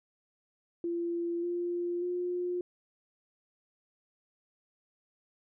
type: tone with pitch steps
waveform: sine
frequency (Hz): 342 / 349 / 356.1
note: F4 / F4 / F4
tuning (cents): -36 / -1 / +34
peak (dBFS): -30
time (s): 0.84-2.61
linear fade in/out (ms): 2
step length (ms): 590
effects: none